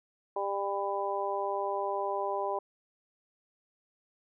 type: harmonic tone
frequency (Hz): 199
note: G3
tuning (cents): +26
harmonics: 2 / 3 / 4 / 5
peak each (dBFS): -35 / -35 / -35 / -35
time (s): 0.36-2.59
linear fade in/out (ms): 5
effects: none